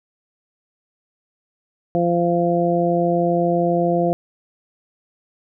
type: harmonic tone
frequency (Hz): 172.5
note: F3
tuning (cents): -21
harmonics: 1 / 2 / 3 / 4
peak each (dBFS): -21 / -21 / -21 / -21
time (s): 1.95-4.13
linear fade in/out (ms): 0
effects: none